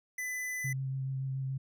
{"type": "tone", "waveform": "square", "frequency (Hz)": 2004, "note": "B6", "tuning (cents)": 25, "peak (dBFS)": -35, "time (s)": [0.18, 0.73], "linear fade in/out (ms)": 5}
{"type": "tone with vibrato", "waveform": "sine", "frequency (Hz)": 133.5, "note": "C3", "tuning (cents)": 35, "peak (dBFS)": -32, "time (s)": [0.64, 1.58], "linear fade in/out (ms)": 10, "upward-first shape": "sine", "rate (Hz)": 7, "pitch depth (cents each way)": 14}
{"effects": []}